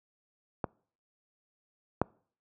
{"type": "clicks", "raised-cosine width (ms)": 1, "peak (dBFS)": [-16, -10], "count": 2, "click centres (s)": [0.642, 2.016], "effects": ["noise-tail reverb RT60 0.5 s tail -26 dB re dry", "high-pass 80 Hz 12 dB/octave"]}